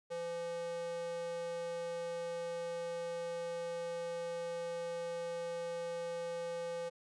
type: tone with high-pass filter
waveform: square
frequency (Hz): 170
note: F3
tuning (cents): -46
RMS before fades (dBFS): -40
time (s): 0.1-6.9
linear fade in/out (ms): 20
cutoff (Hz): 440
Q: 7.7
effects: resampled to 22050 Hz